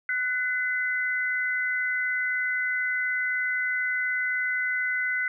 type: tone pair together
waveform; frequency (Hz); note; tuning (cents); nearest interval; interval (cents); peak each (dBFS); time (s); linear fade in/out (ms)
sine; 1489 / 2032; F#6 / B6; +11 / +49; perfect fourth; 538; -27; 0.09-5.28; 2
effects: none